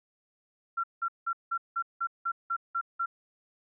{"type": "tone bursts", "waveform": "sine", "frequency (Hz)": 1364, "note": "F6", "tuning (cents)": -41, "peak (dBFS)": -27, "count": 10, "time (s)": [0.77, 3.06], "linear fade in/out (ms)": 10, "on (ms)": 67, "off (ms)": 180, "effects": []}